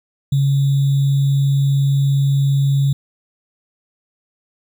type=tone with sample-and-hold; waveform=sine; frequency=138.59 Hz; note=C#3; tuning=in tune; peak=-12 dBFS; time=0.32-2.93 s; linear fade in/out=5 ms; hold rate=3675 Hz; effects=none